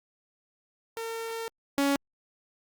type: tone pair in turn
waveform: sawtooth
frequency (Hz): 454.9 / 279.9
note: A#4 / C#4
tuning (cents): -42 / +17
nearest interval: minor sixth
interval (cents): 841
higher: first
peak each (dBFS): -29 / -19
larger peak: second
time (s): 0.97-1.48 / 1.78-1.96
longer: first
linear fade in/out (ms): 0
effects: Opus 48 kbps